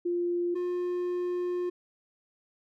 sine / triangle tone pair in turn, 349.2 / 356.1 Hz, F4 / F4, 0 / +34 cents, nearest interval unison, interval 34 cents, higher second, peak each -26 / -26 dBFS, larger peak neither, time 0.05-0.55 / 0.55-1.7 s, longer second, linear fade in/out 10 ms, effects none

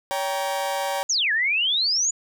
40% pulse chord, G diminished, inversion second, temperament just, 564.5 / 784 / 940.8 Hz, Db5 / G5 / Bb5, +31 / 0 / +16 cents, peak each -27 / -27 / -29 dBFS, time 0.11-1.03 s, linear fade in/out 0 ms
sine exponential two-way sweep, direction down then up, 7040 to 1661.2 to 7040 Hz, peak -19 dBFS, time 1.09-2.11 s, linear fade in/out 10 ms, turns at 1.32 s
effects none

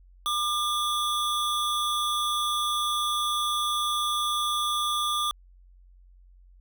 square tone pair together, 1200 / 3394 Hz, D6 / G#7, +37 / +37 cents, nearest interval octave + tritone, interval 1800 cents, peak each -27 / -30 dBFS, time 0.26-5.31 s, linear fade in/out 0 ms, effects added 45 Hz sine -51 dBFS peak until 6.6 s

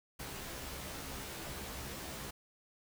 pink noise with comb filter, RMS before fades -44 dBFS, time 0.19-2.31 s, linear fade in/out 10 ms, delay 15 ms, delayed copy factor +0.75, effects none

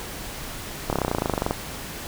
slowing click train, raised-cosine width 1 ms, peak -8 dBFS, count 18, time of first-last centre 0.9-1.509 s, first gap 28 ms, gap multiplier 1.03, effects pink hiss -35 dBFS RMS until 2.07 s

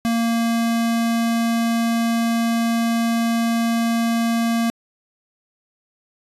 square tone, 230.8 Hz, A#3, 17 cents flat, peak -18 dBFS, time 0.05-4.7 s, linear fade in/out 0 ms, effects resampled to 32000 Hz

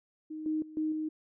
sine tone with level steps, 311.1 Hz, D#4, in tune, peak -37 / -28 / -45 / -28 / -31 dBFS, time 0.3-1.09 s, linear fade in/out 10 ms, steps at 0.46 / 0.62 / 0.77 / 0.92 s, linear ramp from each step 2 ms, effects none

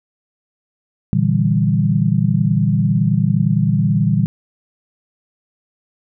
sine chord, E half-diminished seventh, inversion second, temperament equal, 116.54 / 146.83 / 164.81 / 196 Hz, Bb2 / D3 / E3 / G3, 0 / 0 / 0 / 0 cents, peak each -18 dBFS, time 1.13-4.26 s, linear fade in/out 0 ms, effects none

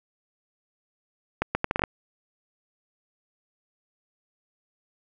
accelerating click train, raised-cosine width 0.5 ms, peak -8 dBFS, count 8, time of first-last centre 1.42-1.838 s, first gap 130 ms, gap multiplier 0.72, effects none

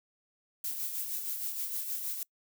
violet noise with tremolo, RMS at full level -34 dBFS, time 0.64-2.23 s, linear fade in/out 2 ms, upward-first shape sine, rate 6.4 Hz, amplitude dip 45%, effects noise-tail reverb RT60 0.1 s tail -25 dB re dry

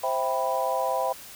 sine chord, C major seventh, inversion none, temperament equal, 523.3 / 659.3 / 784 / 987.8 Hz, C5 / E5 / G5 / B5, 0 / 0 / 0 / 0 cents, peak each -29 dBFS, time 0.03-1.13 s, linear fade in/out 10 ms, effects white hiss -44 dBFS RMS until 1.35 s

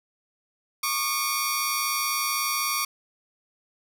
25% pulse tone cluster, 1104 / 1204 / 4561 / 5660 Hz, C#6 / D6 / C#8 / F8, -7 / +43 / +49 / +22 cents, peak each -26 dBFS, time 0.83-2.85 s, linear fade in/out 5 ms, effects none

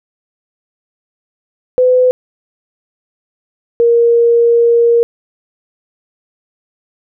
sine tone pair in turn, 505 / 469 Hz, B4 / A#4, +39 / +11 cents, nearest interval minor second, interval 128 cents, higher first, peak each -6 dBFS, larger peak neither, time 1.78-2.11 / 3.8-5.03 s, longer second, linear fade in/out 0 ms, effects none

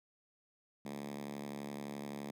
5% pulse tone with high-pass filter, 71.7 Hz, D2, 41 cents flat, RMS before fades -44 dBFS, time 0.85-2.31 s, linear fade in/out 5 ms, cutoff 190 Hz, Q 3.6, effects none

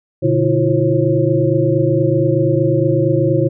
sine tone cluster, 121.6 / 146.2 / 325.5 / 353.9 / 538 Hz, B2 / D3 / E4 / F4 / C5, -26 / -7 / -22 / +23 / +48 cents, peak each -18 dBFS, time 0.22-3.49 s, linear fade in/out 20 ms, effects none

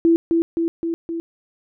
sine tone with echo, 333.1 Hz, E4, 18 cents sharp, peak -11 dBFS, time 0.05-0.16 s, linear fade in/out 0 ms, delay 260 ms, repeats 4, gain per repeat -3 dB, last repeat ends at 1.2 s, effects none

